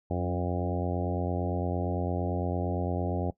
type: harmonic tone with a mistuned harmonic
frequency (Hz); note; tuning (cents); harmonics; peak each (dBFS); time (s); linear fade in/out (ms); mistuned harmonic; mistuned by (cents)
88.8; F2; +29; 1 / 2 / 3 / 4 / 5 / 6 / 7 / 8 / 9; -31 / -34 / -36 / -37 / -38 / -39 / -39 / -40 / -41; 0.1-3.31; 10; 3; +16
effects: noise-tail reverb RT60 0.1 s tail -19 dB re dry